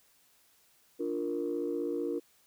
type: chord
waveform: sine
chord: Bb major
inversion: first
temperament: equal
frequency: 293.7 / 349.2 / 466.2 Hz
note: D4 / F4 / Bb4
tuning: 0 / 0 / 0 cents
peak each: -35 / -34 / -34 dBFS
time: 0.99-2.2 s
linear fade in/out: 20 ms
effects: tanh soft clip ceiling -23 dBFS + white hiss -66 dBFS RMS until 2.46 s